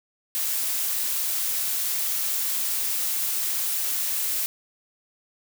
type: noise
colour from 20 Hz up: blue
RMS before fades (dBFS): -26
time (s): 0.35-4.46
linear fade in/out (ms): 0
effects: none